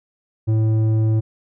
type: tone with low-pass filter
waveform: square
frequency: 110 Hz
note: A2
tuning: in tune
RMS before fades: -17 dBFS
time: 0.47-1.21 s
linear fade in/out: 20 ms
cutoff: 320 Hz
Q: 0.73
effects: none